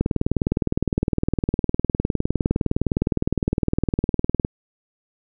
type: click train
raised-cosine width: 3 ms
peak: -6 dBFS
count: 88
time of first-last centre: 0.01-4.449 s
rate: 19.6 Hz
effects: none